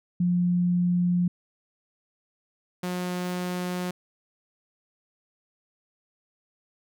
sine / sawtooth tone pair in turn, 176.9 / 179.78 Hz, F3 / F#3, +23 / -50 cents, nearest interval unison, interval 27 cents, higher second, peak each -20 / -24 dBFS, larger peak first, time 0.2-1.28 / 2.83-3.91 s, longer neither, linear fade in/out 5 ms, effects none

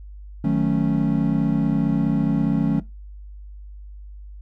triangle chord, D# half-diminished seventh, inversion none, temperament equal, 155.56 / 185 / 220 / 277.2 Hz, D#3 / F#3 / A3 / C#4, 0 / 0 / 0 / 0 cents, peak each -21 dBFS, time 0.44-2.8 s, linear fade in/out 5 ms, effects noise-tail reverb RT60 0.2 s tail -18 dB re dry + added 50 Hz sine -36 dBFS peak until 4.41 s

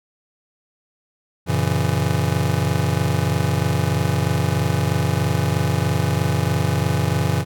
square chord, F# dominant seventh, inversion none, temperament just, 92.5 / 115.62 / 138.75 / 166.5 Hz, F#2 / A#2 / C#3 / E3, 0 / -14 / +2 / +18 cents, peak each -24 dBFS, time 1.46-7.45 s, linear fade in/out 50 ms, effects none

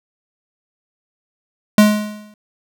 square tone with exponential decay, 210.5 Hz, G#3, 24 cents sharp, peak -5 dBFS, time 1.78-2.34 s, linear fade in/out 2 ms, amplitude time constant 120 ms, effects none

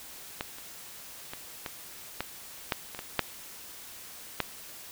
clicks, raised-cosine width 0.3 ms, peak -15 / -30 / -21 / -18 / -14 / -10 / -24 / -20 / -7 / -10 dBFS, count 10, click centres 0.409 / 0.585 / 1.335 / 1.662 / 2.206 / 2.722 / 2.948 / 2.991 / 3.193 / 4.403 s, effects white hiss -46 dBFS RMS until 4.91 s

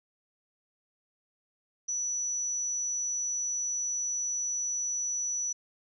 sine tone, 5920 Hz, F#8, in tune, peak -29 dBFS, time 1.88-5.53 s, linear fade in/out 10 ms, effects none

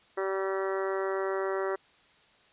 harmonic tone, 192.6 Hz, G3, 30 cents flat, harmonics 2 / 3 / 4 / 5 / 6 / 7 / 8 / 9 / 10, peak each -30 / -35 / -41 / -41 / -40 / -40 / -45 / -46 / -43 dBFS, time 0.17-1.76 s, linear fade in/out 10 ms, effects white hiss -61 dBFS RMS until 2.52 s + resampled to 8000 Hz

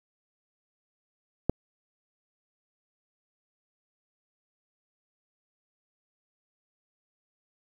click, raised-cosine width 2 ms, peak -9 dBFS, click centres 1.496 s, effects 8-bit

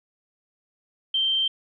sine tone, 3136 Hz, G7, in tune, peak -20 dBFS, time 1.14-1.48 s, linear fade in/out 5 ms, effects none

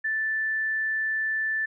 sine tone, 1760 Hz, A6, in tune, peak -24 dBFS, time 0.04-1.66 s, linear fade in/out 10 ms, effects none

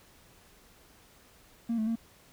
triangle tone with pitch steps, 231.6 / 218.6 / 228.1 Hz, A#3 / A3 / A#3, -11 / -11 / -37 cents, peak -24 dBFS, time 1.69-1.957 s, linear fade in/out 10 ms, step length 89 ms, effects tanh soft clip ceiling -23 dBFS + pink hiss -59 dBFS RMS until 2.32 s

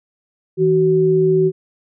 sine tone pair together, 161.5 / 376.4 Hz, E3 / F#4, -35 / +30 cents, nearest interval octave + minor third, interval 1465 cents, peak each -18 / -12 dBFS, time 0.57-1.52 s, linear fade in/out 50 ms, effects none

